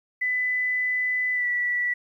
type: tone with pitch glide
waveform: sine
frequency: 2000 to 1955.4 Hz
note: B6 to B6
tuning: +21 to -18 cents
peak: -22 dBFS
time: 0.21-1.94 s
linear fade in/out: 10 ms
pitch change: -39 cents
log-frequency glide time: 1.33-1.47 s
effects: 10-bit